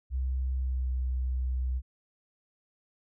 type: tone with pitch glide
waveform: sine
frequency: 64.7 to 63.48 Hz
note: C2 to B1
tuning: -19 to +48 cents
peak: -27 dBFS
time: 0.1-1.82 s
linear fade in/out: 50 ms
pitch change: -33 cents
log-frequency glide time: 0.59-0.9 s
effects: none